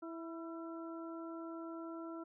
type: harmonic tone with a mistuned harmonic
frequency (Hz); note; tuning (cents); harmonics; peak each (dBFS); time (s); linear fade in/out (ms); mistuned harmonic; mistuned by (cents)
329.6; E4; 0; 1 / 2 / 3 / 4; -44 / -51 / -56 / -52; 0.02-2.24; 10; 4; +35
effects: none